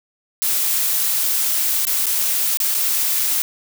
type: noise with dropouts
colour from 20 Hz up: blue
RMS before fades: -19 dBFS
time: 0.42-3.42 s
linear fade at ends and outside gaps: 0 ms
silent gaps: 1.852-1.869 / 2.058-2.067 / 2.572-2.602 / 2.743-2.748 s
effects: none